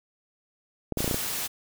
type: clicks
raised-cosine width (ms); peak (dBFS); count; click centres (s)
2; -14; 7; 0.923 / 0.973 / 1.005 / 1.044 / 1.078 / 1.112 / 1.144
type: noise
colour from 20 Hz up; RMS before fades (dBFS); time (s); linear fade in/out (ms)
white; -31; 0.97-1.48; 20
effects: none